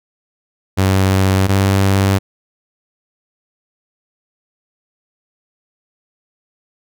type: tone pair in turn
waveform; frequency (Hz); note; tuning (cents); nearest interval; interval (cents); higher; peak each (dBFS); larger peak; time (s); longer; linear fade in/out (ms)
sawtooth; 95.6 / 97.44; G2 / G2; -43 / -10; unison; 33; second; -7; neither; 0.77-1.48 / 1.48-2.19; neither; 20
effects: none